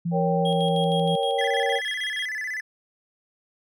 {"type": "tone with pitch glide", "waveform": "sine", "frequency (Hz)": [170, 168.24], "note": ["F3", "E3"], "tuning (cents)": [-46, 36], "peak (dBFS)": -23, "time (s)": [0.05, 1.16], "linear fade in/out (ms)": 10, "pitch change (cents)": -18, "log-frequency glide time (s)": [0.44, 0.73]}
{"type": "chord", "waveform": "sine", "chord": "G diminished", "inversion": "first", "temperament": "equal", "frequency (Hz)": [466.2, 554.4, 784], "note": ["Bb4", "Db5", "G5"], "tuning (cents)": [0, 0, 0], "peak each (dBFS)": -26, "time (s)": [0.11, 1.81], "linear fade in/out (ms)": 50}
{"type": "tone with tremolo", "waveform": "triangle", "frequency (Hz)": 3271, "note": "G#7", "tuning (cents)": -27, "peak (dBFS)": -27, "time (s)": [0.45, 2.26], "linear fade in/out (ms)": 5, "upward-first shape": "square", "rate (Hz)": 6.4, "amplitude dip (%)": 55}
{"type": "tone with vibrato", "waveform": "triangle", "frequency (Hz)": 1864.7, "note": "A#6", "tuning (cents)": 0, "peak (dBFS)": -26, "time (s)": [1.38, 2.61], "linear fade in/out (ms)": 10, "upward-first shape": "square", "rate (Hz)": 16, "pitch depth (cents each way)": 130}
{"effects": []}